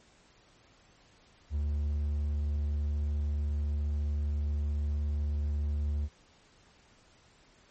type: tone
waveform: triangle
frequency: 73.42 Hz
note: D2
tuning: in tune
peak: -26 dBFS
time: 1.5-6.09 s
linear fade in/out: 50 ms
effects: pink hiss -62 dBFS RMS until 7.7 s + MP3 32 kbps